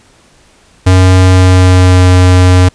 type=tone with pitch glide; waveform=square; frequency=92.6 to 91.17 Hz; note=F#2 to F#2; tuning=+2 to -25 cents; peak=-3 dBFS; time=0.86-2.69 s; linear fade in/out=10 ms; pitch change=-27 cents; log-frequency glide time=1.26-2.09 s; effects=pink hiss -45 dBFS RMS until 2.74 s + resampled to 22050 Hz